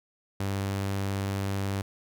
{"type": "tone", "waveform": "sawtooth", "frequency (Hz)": 98.3, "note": "G2", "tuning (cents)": 5, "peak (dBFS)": -24, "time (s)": [0.4, 1.82], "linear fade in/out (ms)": 5, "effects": []}